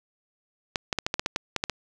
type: clicks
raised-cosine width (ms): 0.2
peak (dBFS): -8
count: 11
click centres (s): 0.758 / 0.928 / 0.987 / 1.065 / 1.141 / 1.195 / 1.261 / 1.361 / 1.563 / 1.639 / 1.697
effects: none